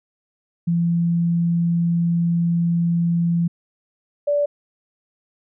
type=tone pair in turn; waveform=sine; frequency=170 / 580.5 Hz; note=F3 / D5; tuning=-46 / -20 cents; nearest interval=octave + major sixth; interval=2126 cents; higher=second; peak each=-16 dBFS; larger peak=neither; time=0.67-3.48 / 4.27-4.46 s; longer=first; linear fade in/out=10 ms; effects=none